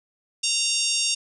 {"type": "harmonic tone with a mistuned harmonic", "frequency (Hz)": 927, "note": "A#5", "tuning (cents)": -10, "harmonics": [3, 4, 5, 6, 7, 8, 9, 10], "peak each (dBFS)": [-28, -30, -30, -26, -29, -32, -33, -33], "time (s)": [0.43, 1.15], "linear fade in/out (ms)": 10, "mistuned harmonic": 4, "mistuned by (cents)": -23, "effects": []}